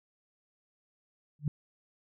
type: tone with exponential growth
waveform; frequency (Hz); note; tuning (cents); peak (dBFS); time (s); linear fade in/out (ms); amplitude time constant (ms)
sine; 147.3; D3; +6; -22; 1.39-1.48; 2; 18
effects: none